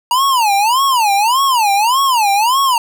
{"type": "tone with vibrato", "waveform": "square", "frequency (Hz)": 935, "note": "A#5", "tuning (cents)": 5, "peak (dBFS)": -11, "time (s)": [0.11, 2.78], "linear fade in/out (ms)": 2, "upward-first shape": "sine", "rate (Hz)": 1.7, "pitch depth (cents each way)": 290, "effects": []}